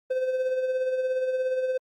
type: tone with tremolo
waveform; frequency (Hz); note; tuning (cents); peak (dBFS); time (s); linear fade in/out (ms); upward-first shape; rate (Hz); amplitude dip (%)
triangle; 515; C5; -28; -20; 0.1-1.78; 10; sine; 17; 45
effects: Opus 32 kbps